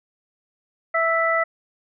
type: harmonic tone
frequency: 659.3 Hz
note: E5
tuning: in tune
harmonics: 1 / 2 / 3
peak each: -22 / -22 / -22 dBFS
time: 0.94-1.44 s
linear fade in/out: 10 ms
effects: none